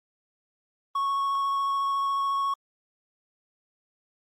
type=tone with vibrato; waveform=triangle; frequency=1105 Hz; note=C#6; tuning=6 cents flat; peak=-22 dBFS; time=0.95-2.54 s; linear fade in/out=5 ms; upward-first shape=sine; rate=14 Hz; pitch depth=8 cents each way; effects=Opus 24 kbps